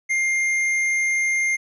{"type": "tone with hard clipping", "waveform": "sine", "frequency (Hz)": 2112, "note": "C7", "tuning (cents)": 16, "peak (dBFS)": -20, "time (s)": [0.09, 1.57], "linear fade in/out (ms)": 20, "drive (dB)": 7, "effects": []}